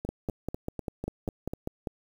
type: two click trains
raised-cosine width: 2 ms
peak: -18 / -20 dBFS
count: 10 / 7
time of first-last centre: 0.09-1.872 / 0.05-1.535 s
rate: 5.05 / 4.04 Hz
effects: 8-bit